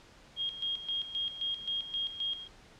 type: tone with tremolo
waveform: sine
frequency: 3248 Hz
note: G#7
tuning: 39 cents flat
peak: -30 dBFS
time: 0.36-2.48 s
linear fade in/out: 50 ms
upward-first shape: square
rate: 3.8 Hz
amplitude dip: 70%
effects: pink hiss -57 dBFS RMS until 2.79 s + low-pass 6000 Hz 12 dB/octave